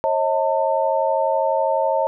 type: tone cluster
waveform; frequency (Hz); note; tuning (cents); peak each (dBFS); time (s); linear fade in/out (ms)
sine; 542 / 634 / 898; C#5 / D#5 / A5; -39 / +32 / +35; -21; 0.04-2.07; 0
effects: none